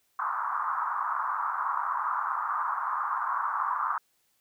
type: band-pass noise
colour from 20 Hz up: pink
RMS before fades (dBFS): -30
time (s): 0.19-3.98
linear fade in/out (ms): 2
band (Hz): 970 to 1300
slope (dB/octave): 48
effects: white hiss -71 dBFS RMS until 4.4 s